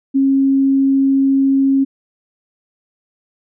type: tone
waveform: sine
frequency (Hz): 271.4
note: C#4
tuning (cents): -36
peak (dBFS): -10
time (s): 0.14-1.85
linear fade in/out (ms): 20
effects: none